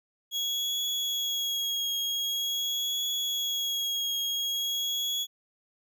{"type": "tone with vibrato", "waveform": "35% pulse", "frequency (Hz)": 3322, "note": "G#7", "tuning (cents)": 0, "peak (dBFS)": -26, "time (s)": [0.31, 5.27], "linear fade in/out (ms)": 50, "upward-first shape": "triangle", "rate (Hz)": 0.45, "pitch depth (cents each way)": 25, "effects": []}